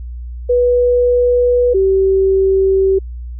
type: tone pair in turn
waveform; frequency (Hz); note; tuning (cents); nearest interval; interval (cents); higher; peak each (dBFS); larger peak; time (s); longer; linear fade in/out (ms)
sine; 490 / 385.2; B4 / G4; -14 / -30; major third; 416; first; -9; neither; 0.49-1.74 / 1.74-2.99; neither; 10
effects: added 60 Hz sine -24 dBFS peak until 3.39 s